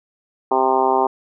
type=harmonic tone with a mistuned harmonic; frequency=131.2 Hz; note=C3; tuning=5 cents sharp; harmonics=2 / 3 / 4 / 5 / 6 / 7 / 8 / 9; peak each=-28 / -20 / -27 / -24 / -19 / -20 / -23 / -31 dBFS; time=0.51-1.07 s; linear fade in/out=5 ms; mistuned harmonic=9; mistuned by=+40 cents; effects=none